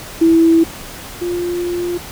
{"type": "tone pair in turn", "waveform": "sine", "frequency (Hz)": [329.1, 350.3], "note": ["E4", "F4"], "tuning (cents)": [-3, 5], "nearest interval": "minor second", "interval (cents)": 108, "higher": "second", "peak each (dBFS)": [-7, -17], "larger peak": "first", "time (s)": [[0.21, 0.64], [1.21, 1.98]], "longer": "second", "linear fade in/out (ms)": 10, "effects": ["pink hiss -32 dBFS RMS until 2.11 s"]}